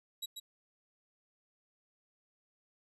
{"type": "tone with echo", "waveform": "sawtooth", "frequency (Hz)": 3873, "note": "B7", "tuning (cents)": -35, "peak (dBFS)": -34, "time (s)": [0.22, 0.26], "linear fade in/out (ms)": 10, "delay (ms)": 140, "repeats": 1, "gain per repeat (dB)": -5, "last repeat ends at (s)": 0.4, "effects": ["resampled to 32000 Hz"]}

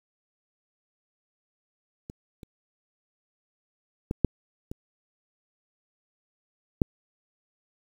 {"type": "clicks", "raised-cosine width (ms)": 3, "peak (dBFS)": [-25, -30, -14, -6, -22, -7], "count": 6, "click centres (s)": [2.099, 2.432, 4.111, 4.247, 4.715, 6.818], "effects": ["8-bit"]}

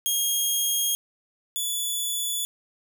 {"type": "tone pair in turn", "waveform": "10% pulse", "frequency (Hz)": [3252, 3445], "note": ["G#7", "A7"], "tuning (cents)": [-37, -37], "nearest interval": "minor second", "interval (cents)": 100, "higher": "second", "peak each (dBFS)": [-14, -18], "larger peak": "first", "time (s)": [[0.06, 0.95], [1.56, 2.45]], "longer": "neither", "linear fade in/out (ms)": 0, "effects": []}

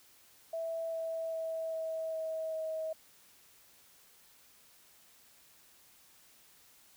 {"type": "tone with pitch steps", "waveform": "sine", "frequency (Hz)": [657, 652.8, 648.7, 644.6, 640.5, 636.5], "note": ["E5", "E5", "E5", "E5", "E5", "D#5"], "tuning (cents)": [-6, -17, -28, -39, -50, 39], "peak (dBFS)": -34, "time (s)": [0.53, 2.93], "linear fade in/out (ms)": 5, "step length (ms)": 400, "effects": ["white hiss -62 dBFS RMS until 6.96 s"]}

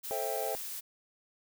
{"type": "noise", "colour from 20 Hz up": "blue", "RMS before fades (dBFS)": -40, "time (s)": [0.03, 0.81], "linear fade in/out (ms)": 20}
{"type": "chord", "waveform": "triangle", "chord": "A minor seventh", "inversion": "none", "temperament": "just", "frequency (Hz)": [440, 528, 660, 792], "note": ["A4", "C5", "E5", "G5"], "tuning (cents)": [0, 16, 2, 18], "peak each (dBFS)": -36, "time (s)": [0.11, 0.55], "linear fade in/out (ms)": 0}
{"effects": []}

